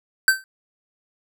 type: tone with exponential decay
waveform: square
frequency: 1548 Hz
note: G6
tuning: 22 cents flat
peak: -9 dBFS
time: 0.28-0.44 s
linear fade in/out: 1 ms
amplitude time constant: 33 ms
effects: none